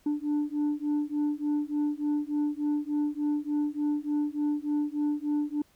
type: beating tone pair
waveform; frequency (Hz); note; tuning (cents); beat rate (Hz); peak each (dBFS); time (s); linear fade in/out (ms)
sine; 293.6 / 297; D4 / D4; 0 / +20; 3.4; -27; 0.06-5.62; 5
effects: tanh soft clip ceiling -23 dBFS + pink hiss -64 dBFS RMS until 5.75 s